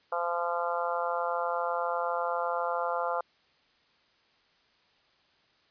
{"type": "harmonic tone", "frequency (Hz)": 172.1, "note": "F3", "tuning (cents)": -25, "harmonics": [3, 4, 5, 6, 7, 8], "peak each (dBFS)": [-33, -34, -35, -36, -36, -37], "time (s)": [0.12, 3.21], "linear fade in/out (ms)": 5, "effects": ["white hiss -66 dBFS RMS until 5.7 s", "resampled to 11025 Hz"]}